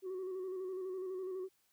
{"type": "tone with vibrato", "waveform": "sine", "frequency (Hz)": 373.5, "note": "F#4", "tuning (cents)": 16, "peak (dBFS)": -36, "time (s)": [0.02, 1.49], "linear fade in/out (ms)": 50, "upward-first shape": "square", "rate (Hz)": 12, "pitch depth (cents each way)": 35, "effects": ["tanh soft clip ceiling -37 dBFS", "white hiss -75 dBFS RMS until 1.72 s"]}